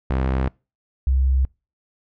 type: tone pair in turn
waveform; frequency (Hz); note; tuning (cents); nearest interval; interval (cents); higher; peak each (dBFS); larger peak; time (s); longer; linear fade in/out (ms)
sawtooth / sine; 65.41 / 65.86; C2 / C2; 0 / +12; unison; 12; second; -15; neither; 0.1-0.48 / 1.07-1.45; neither; 0
effects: noise-tail reverb RT60 0.3 s tail -26 dB re dry + low-pass 2000 Hz 12 dB/octave